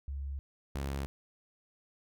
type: tone pair in turn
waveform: sine / sawtooth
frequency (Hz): 69.3 / 68.91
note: C#2 / C#2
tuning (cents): 0 / -10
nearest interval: unison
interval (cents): 10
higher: first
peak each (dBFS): -35 / -30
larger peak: second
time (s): 0.08-0.39 / 0.75-1.06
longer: neither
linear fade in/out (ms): 0
effects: none